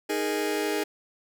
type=chord; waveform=sawtooth; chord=D# suspended fourth; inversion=none; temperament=just; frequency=311.1 / 414.8 / 466.7 Hz; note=D#4 / G#4 / A#4; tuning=0 / -2 / +2 cents; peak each=-26 / -24 / -29 dBFS; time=0.09-0.84 s; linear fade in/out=10 ms; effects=none